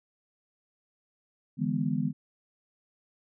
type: chord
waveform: sine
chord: E dominant seventh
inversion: third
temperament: just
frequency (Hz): 148.33 / 164.81 / 206 / 247.2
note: D3 / E3 / G#3 / B3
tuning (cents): +18 / 0 / -14 / +2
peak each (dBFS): -32 / -32 / -31 / -31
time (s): 1.57-2.13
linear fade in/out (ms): 50
effects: none